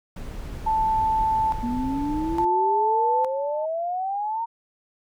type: noise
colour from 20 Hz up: brown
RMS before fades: -33 dBFS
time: 0.16-2.45 s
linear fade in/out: 5 ms
type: tone with tremolo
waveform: sine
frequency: 880 Hz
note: A5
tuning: in tune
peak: -19 dBFS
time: 0.66-3.66 s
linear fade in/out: 10 ms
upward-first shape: square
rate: 0.58 Hz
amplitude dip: 75%
type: exponential sweep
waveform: sine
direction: up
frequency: 234.3 to 932.3 Hz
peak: -24 dBFS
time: 1.62-4.46 s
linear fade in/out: 20 ms
effects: none